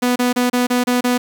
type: tone bursts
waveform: sawtooth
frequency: 246.9 Hz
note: B3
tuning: in tune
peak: -10 dBFS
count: 7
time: 0.02-1.18 s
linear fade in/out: 10 ms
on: 140 ms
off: 30 ms
effects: 7-bit